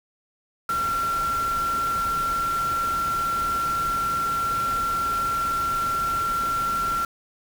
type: tone in noise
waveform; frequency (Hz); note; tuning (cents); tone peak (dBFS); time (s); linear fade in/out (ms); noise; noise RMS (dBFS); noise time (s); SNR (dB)
sine; 1364; F6; -41; -22; 0.69-7.05; 2; pink; -35; 0.69-7.05; +10
effects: none